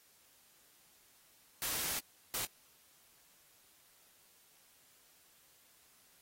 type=noise bursts at uneven times; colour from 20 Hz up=white; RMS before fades=-37 dBFS; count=2; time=1.62-1.99 / 2.34-2.45 s; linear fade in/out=0 ms; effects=white hiss -66 dBFS RMS until 6.21 s + AAC 48 kbps